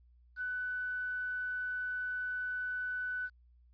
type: tone with quantisation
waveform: sine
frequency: 1495 Hz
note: F#6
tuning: 17 cents sharp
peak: -34 dBFS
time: 0.36-3.3 s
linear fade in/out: 50 ms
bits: 10
effects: added 60 Hz sine -60 dBFS peak until 3.73 s + resampled to 11025 Hz